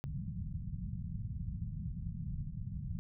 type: low-pass noise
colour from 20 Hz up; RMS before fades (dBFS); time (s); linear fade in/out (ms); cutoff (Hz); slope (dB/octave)
white; -40; 0.04-2.99; 0; 180; 48
effects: none